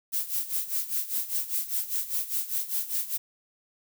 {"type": "noise with tremolo", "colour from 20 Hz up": "violet", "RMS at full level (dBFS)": -27, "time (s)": [0.12, 3.18], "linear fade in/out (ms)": 20, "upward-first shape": "sine", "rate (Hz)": 5, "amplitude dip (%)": 80, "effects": []}